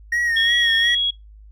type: tone with vibrato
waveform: triangle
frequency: 1864.7 Hz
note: A#6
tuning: in tune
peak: -16 dBFS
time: 0.12-0.95 s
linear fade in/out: 5 ms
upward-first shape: sine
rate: 2.8 Hz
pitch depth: 51 cents each way
type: tone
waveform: sine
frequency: 3322 Hz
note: G#7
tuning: in tune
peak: -17 dBFS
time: 0.36-1.11 s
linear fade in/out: 10 ms
effects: noise-tail reverb RT60 0.2 s tail -24 dB re dry + added 52 Hz sine -41 dBFS peak until 1.51 s